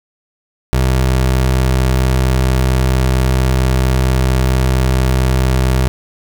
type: tone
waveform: 25% pulse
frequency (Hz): 64.4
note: C2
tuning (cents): -27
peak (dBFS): -7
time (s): 0.73-5.88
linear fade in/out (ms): 0
effects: none